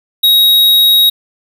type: tone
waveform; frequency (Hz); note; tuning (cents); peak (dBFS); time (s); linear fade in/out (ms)
square; 3796; A#7; +31; -6; 0.23-1.1; 10
effects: none